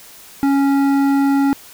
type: tone with hard clipping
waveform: triangle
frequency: 277.2 Hz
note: C#4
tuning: in tune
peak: -14 dBFS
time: 0.43-1.53 s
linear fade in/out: 0 ms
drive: 15 dB
effects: white hiss -41 dBFS RMS until 1.73 s